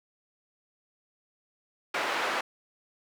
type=band-pass noise; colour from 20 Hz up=white; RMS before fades=-30 dBFS; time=1.94-2.41 s; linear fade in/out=5 ms; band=450 to 1800 Hz; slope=12 dB/octave; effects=none